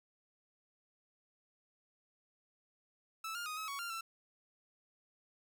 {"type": "tone with pitch steps", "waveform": "sawtooth", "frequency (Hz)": [1313, 1408, 1245, 1283, 1118, 1391, 1339], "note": ["E6", "F6", "D#6", "E6", "C#6", "F6", "E6"], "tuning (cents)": [-7, 14, 1, -47, 14, -7, 27], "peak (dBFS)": -36, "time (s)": [3.24, 4.01], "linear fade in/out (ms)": 5, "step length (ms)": 110, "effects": []}